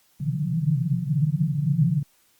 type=band-pass noise; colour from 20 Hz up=white; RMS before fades=-23 dBFS; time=0.2-2.03 s; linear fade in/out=5 ms; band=130 to 170 Hz; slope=96 dB/octave; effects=white hiss -62 dBFS RMS until 2.39 s + Opus 48 kbps

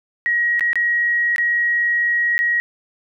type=tone with dropouts; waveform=sine; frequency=1898 Hz; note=A#6; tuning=31 cents sharp; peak=-15 dBFS; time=0.26-2.6 s; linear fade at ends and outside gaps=0 ms; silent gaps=0.595-0.608 / 0.731-0.756 / 1.361-1.382 / 2.38-2.39 s; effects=none

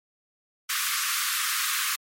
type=high-pass noise; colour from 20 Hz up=pink; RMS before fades=-27 dBFS; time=0.69-1.96 s; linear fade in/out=10 ms; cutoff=1100 Hz; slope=96 dB/octave; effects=MP3 64 kbps

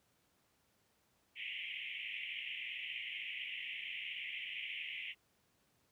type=band-pass noise; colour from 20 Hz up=white; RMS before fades=-44 dBFS; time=1.35-5.15 s; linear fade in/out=50 ms; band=2000 to 3100 Hz; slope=96 dB/octave; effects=pink hiss -75 dBFS RMS until 5.91 s + high-pass 80 Hz 12 dB/octave

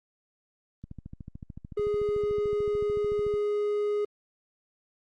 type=click train; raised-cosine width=5 ms; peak=-28 dBFS; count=35; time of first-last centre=0.84-3.34 s; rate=13.6 Hz
type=tone; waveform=triangle; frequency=415.3 Hz; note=G#4; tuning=in tune; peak=-23 dBFS; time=1.77-4.05 s; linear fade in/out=5 ms
effects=Opus 24 kbps

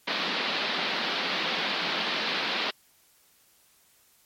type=band-pass noise; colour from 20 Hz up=white; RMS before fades=-29 dBFS; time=0.07-2.71 s; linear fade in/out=10 ms; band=170 to 4400 Hz; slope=48 dB/octave; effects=white hiss -62 dBFS RMS until 4.25 s + MP3 64 kbps

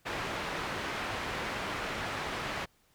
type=low-pass noise; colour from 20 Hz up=white; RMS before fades=-36 dBFS; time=0.05-2.66 s; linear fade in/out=20 ms; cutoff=2000 Hz; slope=12 dB/octave; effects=pink hiss -68 dBFS RMS until 2.94 s

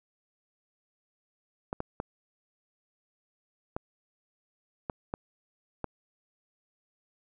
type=clicks; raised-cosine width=1 ms; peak=-18 dBFS; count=7; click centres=1.729 / 1.804 / 2.001 / 3.765 / 4.898 / 5.139 / 5.843 s; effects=none

